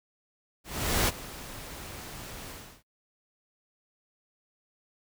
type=noise with ADSR envelope; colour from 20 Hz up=pink; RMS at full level=-24 dBFS; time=0.64-2.83 s; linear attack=440 ms; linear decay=28 ms; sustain=-18 dB; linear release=330 ms; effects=noise-tail reverb RT60 0.1 s tail -24 dB re dry